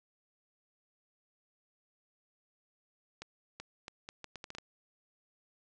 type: accelerating click train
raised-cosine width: 0.2 ms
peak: -26 dBFS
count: 10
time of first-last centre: 3.22-4.584 s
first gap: 380 ms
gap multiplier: 0.74
effects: resampled to 22050 Hz